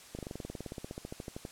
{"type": "slowing click train", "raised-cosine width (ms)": 2, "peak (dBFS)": -26, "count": 23, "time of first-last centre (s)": [0.15, 1.451], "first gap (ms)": 38, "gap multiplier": 1.04, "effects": ["white hiss -53 dBFS RMS until 1.51 s", "low-pass 10000 Hz 12 dB/octave"]}